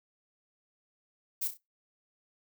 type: noise with echo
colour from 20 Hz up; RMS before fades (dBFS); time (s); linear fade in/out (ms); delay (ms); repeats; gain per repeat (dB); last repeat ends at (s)
violet; -32; 1.41-1.48; 10; 32; 3; -8; 1.576
effects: noise-tail reverb RT60 0.2 s tail -20 dB re dry